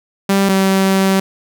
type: tone pair in turn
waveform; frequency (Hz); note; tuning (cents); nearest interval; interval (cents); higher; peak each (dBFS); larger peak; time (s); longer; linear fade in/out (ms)
sawtooth; 196.2 / 192.38; G3 / G3; +2 / -32; unison; 34; first; -7; neither; 0.29-0.49 / 0.49-1.2; second; 5
effects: none